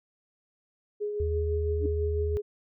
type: tone with tremolo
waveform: sine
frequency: 416.2 Hz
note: G#4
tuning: 4 cents sharp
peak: -27 dBFS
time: 1-2.42 s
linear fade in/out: 20 ms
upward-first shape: triangle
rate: 6 Hz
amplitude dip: 40%
type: tone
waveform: sine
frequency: 78.5 Hz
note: D#2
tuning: 16 cents sharp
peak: -27 dBFS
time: 1.2-2.37 s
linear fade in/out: 0 ms
type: tone with exponential growth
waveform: sine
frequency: 294.8 Hz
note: D4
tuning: 7 cents sharp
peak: -26 dBFS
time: 1.76-1.86 s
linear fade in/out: 2 ms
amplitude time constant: 20 ms
effects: none